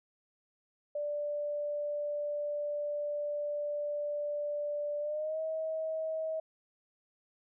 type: tone with pitch glide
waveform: sine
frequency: 587.3 to 636.8 Hz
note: D5 to D#5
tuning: 0 to +40 cents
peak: -32 dBFS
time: 0.95-6.4 s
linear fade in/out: 5 ms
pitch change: +140 cents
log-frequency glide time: 5-5.4 s
effects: none